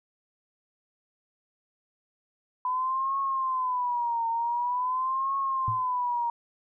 sine tone with vibrato, 1001 Hz, B5, 23 cents sharp, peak -25 dBFS, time 2.65-6.3 s, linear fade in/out 2 ms, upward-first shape triangle, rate 0.46 Hz, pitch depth 160 cents each way
sine tone with exponential decay, 112.4 Hz, A2, 37 cents sharp, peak -25 dBFS, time 5.68-5.85 s, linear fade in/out 0 ms, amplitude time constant 36 ms
effects none

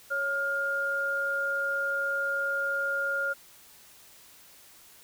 sine tone pair together, 554.4 / 1411.6 Hz, C#5 / F6, 0 / +18 cents, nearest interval octave + major third, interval 1618 cents, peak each -34 / -27 dBFS, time 0.1-3.34 s, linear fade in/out 20 ms, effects white hiss -54 dBFS RMS until 5.03 s

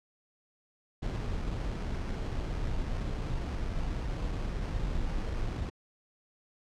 brown noise with sample-and-hold, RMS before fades -33 dBFS, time 1.02-5.7 s, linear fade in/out 10 ms, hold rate 3675 Hz, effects low-pass 6000 Hz 12 dB/octave

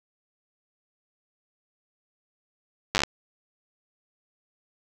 slowing click train, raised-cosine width 0.2 ms, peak -5 dBFS, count 8, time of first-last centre 2.95-3.035 s, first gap 9 ms, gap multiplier 1.1, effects none

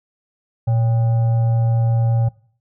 sine tone with frequency modulation, 116.54 Hz, A#2, in tune, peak -14 dBFS, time 0.67-2.29 s, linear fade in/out 10 ms, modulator 676 Hz, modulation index 0.26, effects noise-tail reverb RT60 0.5 s tail -21 dB re dry

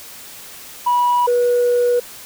sine tone pair in turn, 975 / 486 Hz, B5 / B4, -23 / -28 cents, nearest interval octave, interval 1205 cents, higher first, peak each -11 dBFS, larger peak neither, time 0.86-1.27 / 1.27-2 s, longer second, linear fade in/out 10 ms, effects tanh soft clip ceiling -10 dBFS + white hiss -37 dBFS RMS until 2.25 s

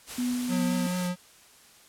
white noise, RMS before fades -38 dBFS, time 0.06-1.11 s, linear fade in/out 50 ms
sine tone with tremolo, 246.9 Hz, B3, in tune, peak -25 dBFS, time 0.18-0.87 s, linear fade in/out 5 ms, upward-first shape sine, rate 2.8 Hz, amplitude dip 30%
square tone with vibrato, 180.1 Hz, F#3, 46 cents flat, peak -28 dBFS, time 0.48-1.16 s, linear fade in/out 50 ms, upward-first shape triangle, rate 4.6 Hz, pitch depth 18 cents each way
effects white hiss -55 dBFS RMS until 1.88 s + low-pass 11000 Hz 12 dB/octave

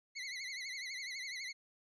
25% pulse tone with vibrato, 2093 Hz, C7, in tune, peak -37 dBFS, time 0.15-1.53 s, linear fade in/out 20 ms, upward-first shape triangle, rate 12 Hz, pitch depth 130 cents each way, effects resampled to 22050 Hz

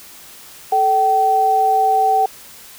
sine tone pair together, 436.5 / 769 Hz, A4 / G5, -14 / -33 cents, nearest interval minor seventh, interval 981 cents, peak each -21 / -12 dBFS, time 0.72-2.26 s, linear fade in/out 5 ms, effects white hiss -40 dBFS RMS until 2.78 s

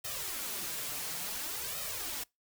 white noise with flanger, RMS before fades -38 dBFS, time 0.04-2.24 s, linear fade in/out 10 ms, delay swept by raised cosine 1.6 to 6.8 ms, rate 0.57 Hz, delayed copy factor +0.9, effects noise-tail reverb RT60 0.2 s tail -25 dB re dry

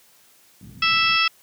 pink low-pass noise, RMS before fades -38 dBFS, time 0.61-1.16 s, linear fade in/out 2 ms, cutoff 230 Hz, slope 24 dB/octave
harmonic tone, 659.3 Hz, E5, in tune, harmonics 2 / 3 / 4 / 5 / 6 / 7 / 8, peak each -22 / -27 / -20 / -24 / -35 / -31 / -25 dBFS, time 0.82-1.28 s, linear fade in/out 5 ms
effects white hiss -55 dBFS RMS until 1.42 s + high-pass 100 Hz 12 dB/octave

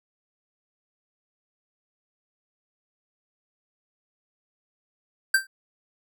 square tone with exponential decay, 1568 Hz, G6, in tune, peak -14 dBFS, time 5.34-5.47 s, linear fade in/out 5 ms, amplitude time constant 28 ms, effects none

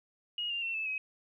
sine tone with pitch steps, 2880 / 2792 / 2706 / 2623 / 2542 Hz, F#7 / F7 / E7 / E7 / D#7, -47 / -1 / +45 / -9 / +36 cents, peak -32 dBFS, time 0.38-0.98 s, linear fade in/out 2 ms, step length 120 ms, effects 12-bit

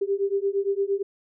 sine beating tone pair, 392 / 400.7 Hz, G4 / G4, 0 / +38 cents, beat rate 8.7 Hz, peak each -25 dBFS, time 0.01-1.03 s, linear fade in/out 10 ms, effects none

